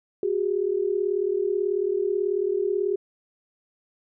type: tone pair together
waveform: sine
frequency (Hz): 369.6 / 407.9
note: F#4 / G#4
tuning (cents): -2 / -31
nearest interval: major second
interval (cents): 171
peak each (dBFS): -25 / -24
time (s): 0.23-2.96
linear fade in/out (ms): 2
effects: none